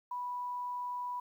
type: tone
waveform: sine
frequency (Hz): 984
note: B5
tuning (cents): -7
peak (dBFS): -35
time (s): 0.11-1.2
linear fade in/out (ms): 5
effects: 11-bit